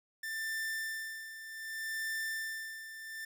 45% pulse tone with tremolo, 1781 Hz, A6, 21 cents sharp, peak -34 dBFS, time 0.23-3.25 s, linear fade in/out 5 ms, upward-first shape sine, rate 0.65 Hz, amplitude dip 70%, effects none

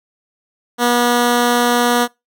10% pulse tone, 241.5 Hz, B3, 39 cents flat, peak -4 dBFS, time 0.78-2.08 s, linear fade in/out 50 ms, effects noise-tail reverb RT60 0.2 s tail -23 dB re dry

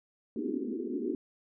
pink band-pass noise, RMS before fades -34 dBFS, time 0.36-1.15 s, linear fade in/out 2 ms, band 220 to 420 Hz, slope 96 dB/octave, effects none

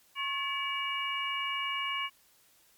harmonic tone with a mistuned harmonic, 572 Hz, D5, 46 cents flat, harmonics 2 / 3 / 4 / 5, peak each -35 / -44 / -35 / -35 dBFS, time 0.15-2.1 s, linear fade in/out 50 ms, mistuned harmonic 2, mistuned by -82 cents, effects white hiss -64 dBFS RMS until 2.77 s + MP3 96 kbps

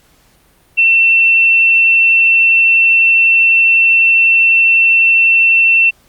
sine tone, 2694 Hz, E7, 37 cents sharp, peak -6 dBFS, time 0.77-5.91 s, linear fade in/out 20 ms, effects pink hiss -51 dBFS RMS until 6.08 s + Opus 48 kbps

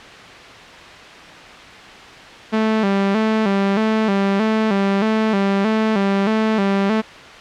sawtooth tone with vibrato, 207.7 Hz, G#3, in tune, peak -11 dBFS, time 2.52-7.02 s, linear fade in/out 20 ms, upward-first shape square, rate 1.6 Hz, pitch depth 92 cents each way, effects white hiss -37 dBFS RMS until 7.4 s + low-pass 3000 Hz 12 dB/octave

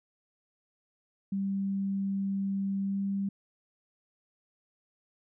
sine tone with pitch glide, 196 to 197.25 Hz, G3 to G3, 0 to +11 cents, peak -28 dBFS, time 1.32-3.29 s, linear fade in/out 5 ms, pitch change +11 cents, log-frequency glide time 2.82-3 s, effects none

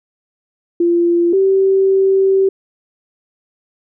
sine tone pair in turn, 343.8 / 385.9 Hz, F4 / G4, -27 / -27 cents, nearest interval major second, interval 200 cents, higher second, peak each -10 / -9 dBFS, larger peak second, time 0.8-1.33 / 1.33-2.49 s, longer second, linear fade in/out 5 ms, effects none

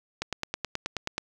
click train, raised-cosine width 0.2 ms, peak -12 dBFS, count 10, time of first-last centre 0.22-1.181 s, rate 9.37 Hz, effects none

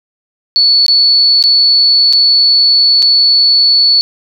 sine tone with dropouts, 4435 Hz, C#8, in tune, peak -5 dBFS, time 0.56-4.01 s, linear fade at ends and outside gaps 0 ms, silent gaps 0.864-0.882 / 1.426-1.439 / 2.127-2.133 / 3.022-3.026 s, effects none

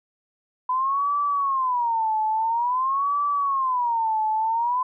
sine tone with vibrato, 1001 Hz, B5, 23 cents sharp, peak -20 dBFS, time 0.69-4.83 s, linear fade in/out 5 ms, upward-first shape sine, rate 0.49 Hz, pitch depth 250 cents each way, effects none

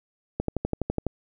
click train, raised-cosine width 2 ms, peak -12 dBFS, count 9, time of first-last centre 0.4-1.067 s, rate 12 Hz, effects none

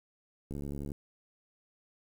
click train, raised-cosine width 3 ms, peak -27 dBFS, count 30, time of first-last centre 0.51-0.918 s, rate 71 Hz, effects 9-bit

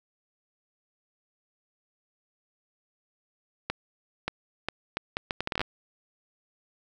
accelerating click train, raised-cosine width 0.3 ms, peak -12 dBFS, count 14, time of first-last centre 3.7-5.615 s, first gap 580 ms, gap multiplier 0.7, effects none

